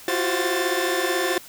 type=tone cluster; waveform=sawtooth; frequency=342.9 / 358.4 / 377 / 527 / 1768 Hz; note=F4 / F4 / F#4 / C5 / A6; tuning=-32 / +45 / +32 / +12 / +8 cents; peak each=-24 dBFS; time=0.08-1.38 s; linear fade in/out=2 ms; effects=white hiss -44 dBFS RMS until 1.48 s